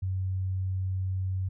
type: tone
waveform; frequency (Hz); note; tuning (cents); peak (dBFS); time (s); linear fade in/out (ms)
sine; 94; F#2; +28; -27; 0.02-1.49; 10
effects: none